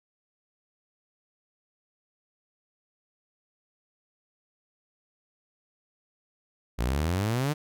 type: exponential sweep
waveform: sawtooth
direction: up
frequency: 55.4 to 155.56 Hz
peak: -21 dBFS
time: 6.78-7.54 s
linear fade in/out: 20 ms
effects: none